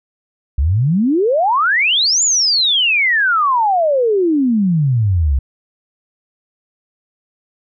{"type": "exponential two-way sweep", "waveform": "sine", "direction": "up then down", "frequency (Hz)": [63.2, 7210, 63.2], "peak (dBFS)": -11, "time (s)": [0.58, 5.39], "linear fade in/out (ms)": 5, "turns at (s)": 2.23, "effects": []}